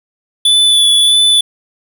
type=tone with vibrato; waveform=square; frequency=3464 Hz; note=A7; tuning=28 cents flat; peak=-7 dBFS; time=0.45-1.41 s; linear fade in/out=5 ms; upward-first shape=sine; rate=1.6 Hz; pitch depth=18 cents each way; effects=none